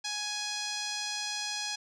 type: tone with low-pass filter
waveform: 5% pulse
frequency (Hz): 834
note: G#5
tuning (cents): +7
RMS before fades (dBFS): -35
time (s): 0.04-1.76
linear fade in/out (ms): 10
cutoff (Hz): 5400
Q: 1.7
effects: none